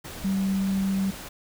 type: tone in noise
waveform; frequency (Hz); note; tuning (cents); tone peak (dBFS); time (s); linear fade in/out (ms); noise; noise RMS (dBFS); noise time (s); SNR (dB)
sine; 193.4; G3; -23; -22; 0.24-1.11; 10; pink; -39; 0.04-1.29; +14
effects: none